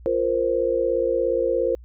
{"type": "chord", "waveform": "sine", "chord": "F suspended fourth", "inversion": "none", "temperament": "equal", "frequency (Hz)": [349.2, 466.2, 523.3], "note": ["F4", "Bb4", "C5"], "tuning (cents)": [0, 0, 0], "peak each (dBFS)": [-26, -23, -22], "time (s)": [0.06, 1.75], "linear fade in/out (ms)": 0, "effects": ["added 60 Hz sine -41 dBFS peak until 1.84 s"]}